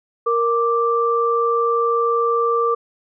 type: tone pair together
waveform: sine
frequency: 466.4 / 1174.7 Hz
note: A#4 / D6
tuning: +1 / 0 cents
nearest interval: octave + major third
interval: 1599 cents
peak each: -18 dBFS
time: 0.26-2.75 s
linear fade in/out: 10 ms
effects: none